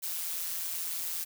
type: noise with amplitude modulation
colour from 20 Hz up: blue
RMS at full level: -32 dBFS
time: 0.02-1.25 s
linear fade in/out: 20 ms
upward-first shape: sine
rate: 170 Hz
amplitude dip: 65%
effects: none